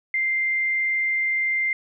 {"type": "tone", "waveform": "sine", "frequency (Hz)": 2093, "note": "C7", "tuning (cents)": 0, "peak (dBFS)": -20, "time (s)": [0.14, 1.73], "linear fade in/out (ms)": 2, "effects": []}